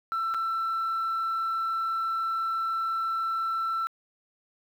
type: tone with dropouts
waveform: sine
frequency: 1337 Hz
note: E6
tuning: 24 cents sharp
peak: -24 dBFS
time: 0.12-3.87 s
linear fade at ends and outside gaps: 0 ms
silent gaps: 0.34-0.345 s
effects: tanh soft clip ceiling -24 dBFS + 9-bit